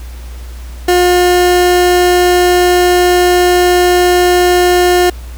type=tone; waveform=30% pulse; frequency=357.2 Hz; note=F4; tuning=39 cents sharp; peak=-4 dBFS; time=0.88-5.1 s; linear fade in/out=5 ms; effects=added 60 Hz sine -24 dBFS peak until 5.37 s + pink hiss -38 dBFS RMS until 5.37 s